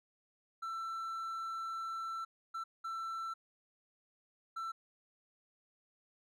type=tone bursts at uneven times; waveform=triangle; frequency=1337 Hz; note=E6; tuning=24 cents sharp; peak=-36 dBFS; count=4; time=0.62-2.25 / 2.54-2.64 / 2.84-3.34 / 4.56-4.72 s; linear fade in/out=10 ms; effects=none